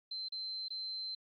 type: tone with dropouts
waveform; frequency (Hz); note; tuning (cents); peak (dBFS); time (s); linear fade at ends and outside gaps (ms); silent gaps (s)
sine; 4100; C8; -36; -38; 0.11-1.15; 5; 0.286-0.321 / 0.684-0.704
effects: Opus 48 kbps